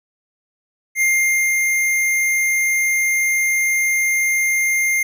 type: tone with ADSR envelope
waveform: square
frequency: 2111 Hz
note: C7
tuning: 15 cents sharp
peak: -14 dBFS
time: 0.95-5.03 s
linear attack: 64 ms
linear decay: 520 ms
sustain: -2 dB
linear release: 5 ms
effects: none